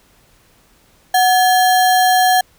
sine tone with sample-and-hold, 740 Hz, F#5, in tune, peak -9 dBFS, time 1.14-2.41 s, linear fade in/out 5 ms, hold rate 2450 Hz, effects pink hiss -53 dBFS RMS until 2.58 s

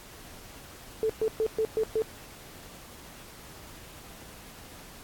sine tone bursts, 440 Hz, A4, in tune, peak -23 dBFS, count 6, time 1.03-2.02 s, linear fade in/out 0 ms, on 65 ms, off 120 ms, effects pink hiss -48 dBFS RMS until 5.03 s + AAC 64 kbps

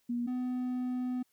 sine / triangle tone pair in turn, 240.2 / 250.9 Hz, B3 / B3, -48 / +28 cents, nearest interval minor second, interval 76 cents, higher second, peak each -30 / -29 dBFS, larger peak second, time 0.09-0.27 / 0.27-1.23 s, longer second, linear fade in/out 10 ms, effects white hiss -74 dBFS RMS until 1.32 s

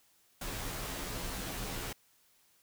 pink noise with comb filter, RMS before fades -39 dBFS, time 0.41-1.93 s, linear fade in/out 5 ms, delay 13 ms, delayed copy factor -0.65, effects white hiss -68 dBFS RMS until 2.62 s

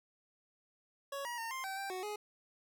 25% pulse tone with pitch steps, 557 / 957 / 913 / 1050 / 772 / 786 / 370.2 / 418.6 Hz, C#5 / A#5 / A#5 / C6 / G5 / G5 / F#4 / G#4, +8 / +45 / -36 / +6 / -27 / +4 / +1 / +14 cents, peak -35 dBFS, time 1.12-2.16 s, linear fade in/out 5 ms, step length 130 ms, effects none

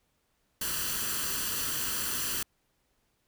white noise with comb filter, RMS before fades -32 dBFS, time 0.61-2.43 s, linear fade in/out 5 ms, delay 0.67 ms, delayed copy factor +0.65, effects pink hiss -74 dBFS RMS until 3.27 s

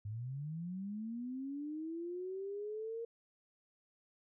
sine linear sweep, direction up, 100 to 466.2 Hz, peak -39 dBFS, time 0.05-3.05 s, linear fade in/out 5 ms, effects none

